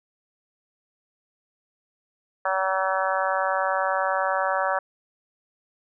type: harmonic tone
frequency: 190 Hz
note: F#3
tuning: 46 cents sharp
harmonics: 3 / 4 / 5 / 6 / 7 / 8 / 9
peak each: -27 / -28 / -29 / -30 / -30 / -31 / -32 dBFS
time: 2.45-4.79 s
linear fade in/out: 5 ms
effects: none